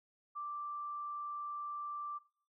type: tone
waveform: sine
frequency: 1174.7 Hz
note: D6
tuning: in tune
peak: -39 dBFS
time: 0.35-2.19 s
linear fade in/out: 20 ms
effects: noise-tail reverb RT60 0.5 s tail -20 dB re dry